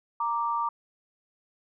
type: tone pair together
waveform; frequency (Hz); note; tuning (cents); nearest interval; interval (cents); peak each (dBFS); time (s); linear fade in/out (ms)
sine; 932.3 / 1174.6; A#5 / D6; 0 / 0; major third; 400; -28; 0.2-0.69; 5
effects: none